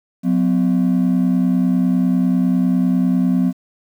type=ring-modulated tone; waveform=triangle; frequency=217.8 Hz; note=A3; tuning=17 cents flat; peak=-7 dBFS; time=0.23-3.53 s; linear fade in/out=50 ms; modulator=35 Hz; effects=tanh soft clip ceiling -7 dBFS + 8-bit